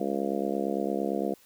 harmonic tone, 68.8 Hz, C#2, 12 cents flat, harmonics 3 / 4 / 5 / 6 / 7 / 8 / 9 / 10, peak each -33 / -34 / -33 / -35 / -34 / -37 / -41 / -36 dBFS, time 0-1.34 s, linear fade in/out 5 ms, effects white hiss -59 dBFS RMS until 1.45 s

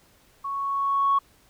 sine tone with level ramp, 1108.7 Hz, C#6, in tune, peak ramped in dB -28 to -16 dBFS, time 0.44-1.19 s, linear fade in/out 10 ms, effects tanh soft clip ceiling -13 dBFS + pink hiss -59 dBFS RMS until 1.49 s

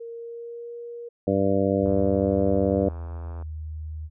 sine tone with pitch glide, 464.1 to 473 Hz, A#4 to A#4, -8 to +25 cents, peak -34 dBFS, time 0-1.09 s, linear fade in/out 10 ms, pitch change +33 cents, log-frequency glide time 0.1-0.74 s
harmonic tone, 98 Hz, G2, in tune, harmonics 1 / 2 / 3 / 4 / 5 / 6 / 7, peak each -29 / -26 / -26 / -29 / -25 / -26 / -34 dBFS, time 1.27-2.89 s, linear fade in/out 5 ms
sine tone, 77.78 Hz, D#2, in tune, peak -31 dBFS, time 1.79-4.1 s, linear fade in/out 50 ms
click train, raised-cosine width 1 ms, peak -30 dBFS, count 135, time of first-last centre 1.86-3.424 s, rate 85.7 Hz
effects none

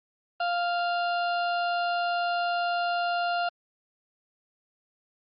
harmonic tone, 698 Hz, F5, 1 cent flat, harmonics 1 / 2 / 4 / 5 / 6 / 7, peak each -26 / -31 / -37 / -47 / -41 / -50 dBFS, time 0.4-3.49 s, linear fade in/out 5 ms, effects Opus 24 kbps

